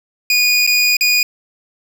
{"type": "tone with dropouts", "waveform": "25% pulse", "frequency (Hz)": 2460, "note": "D#7", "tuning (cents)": -20, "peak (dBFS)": -7, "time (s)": [0.3, 1.23], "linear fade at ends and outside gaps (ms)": 2, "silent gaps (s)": [[0.666, 0.674], [0.968, 1.009]], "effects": []}